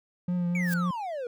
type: tone with vibrato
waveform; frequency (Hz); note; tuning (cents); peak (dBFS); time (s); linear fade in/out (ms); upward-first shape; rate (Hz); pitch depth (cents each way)
triangle; 176.3; F3; +17; -23; 0.28-0.91; 5; triangle; 3.8; 30
type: exponential sweep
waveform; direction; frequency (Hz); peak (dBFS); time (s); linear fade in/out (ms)
triangle; down; 2349 to 466.2; -29; 0.55-1.27; 2
type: noise with exponential growth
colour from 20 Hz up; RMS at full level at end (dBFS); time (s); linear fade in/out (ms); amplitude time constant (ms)
blue; -32; 0.59-0.74; 5; 32
effects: none